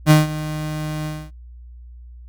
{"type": "tone with ADSR envelope", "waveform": "35% pulse", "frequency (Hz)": 153.6, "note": "D#3", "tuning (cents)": -22, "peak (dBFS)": -5, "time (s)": [0.06, 1.31], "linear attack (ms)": 46, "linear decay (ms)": 160, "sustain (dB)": -17, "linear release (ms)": 250, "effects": ["added 60 Hz sine -37 dBFS peak until 2.28 s", "Opus 48 kbps"]}